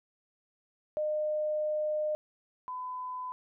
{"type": "tone pair in turn", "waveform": "sine", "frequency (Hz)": [609, 1007], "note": ["D#5", "B5"], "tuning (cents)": [-37, 33], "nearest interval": "major sixth", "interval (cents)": 870, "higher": "second", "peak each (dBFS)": [-28, -35], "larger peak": "first", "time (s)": [[0.97, 2.15], [2.68, 3.32]], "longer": "first", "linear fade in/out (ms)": 0, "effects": []}